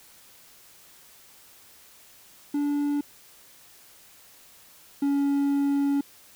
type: tone pair in turn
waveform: triangle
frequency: 289.1 / 281.4 Hz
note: D4 / C#4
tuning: -27 / +26 cents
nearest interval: unison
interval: 47 cents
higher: first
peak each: -21 / -19 dBFS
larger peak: second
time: 2.54-3.01 / 5.02-6.01 s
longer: second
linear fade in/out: 5 ms
effects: white hiss -53 dBFS RMS until 6.35 s